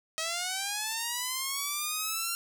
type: linear sweep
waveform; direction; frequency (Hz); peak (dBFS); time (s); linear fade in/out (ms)
5% pulse; up; 633 to 1383; -19; 0.18-2.35; 0
effects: none